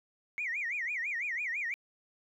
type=tone with vibrato; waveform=sine; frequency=2124 Hz; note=C7; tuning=25 cents sharp; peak=-31 dBFS; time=0.38-1.74 s; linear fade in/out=0 ms; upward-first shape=sine; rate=6 Hz; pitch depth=260 cents each way; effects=tanh soft clip ceiling -27 dBFS + 12-bit